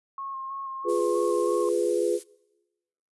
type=tone with vibrato; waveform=sine; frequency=1079 Hz; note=C#6; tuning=47 cents flat; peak=-32 dBFS; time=0.18-1.69 s; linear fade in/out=2 ms; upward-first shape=square; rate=3.1 Hz; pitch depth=18 cents each way
type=chord; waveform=sine; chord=F diminished; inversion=none; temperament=equal with one note detuned; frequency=349.2 / 415.3 / 497.6 Hz; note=F4 / Ab4 / Cb5; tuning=0 / 0 / +13 cents; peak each=-26 dBFS; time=0.84-2.2 s; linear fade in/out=50 ms
type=noise; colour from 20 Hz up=violet; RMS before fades=-37 dBFS; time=0.88-2.24 s; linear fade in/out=20 ms
effects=noise-tail reverb RT60 1.0 s tail -23 dB re dry + resampled to 24000 Hz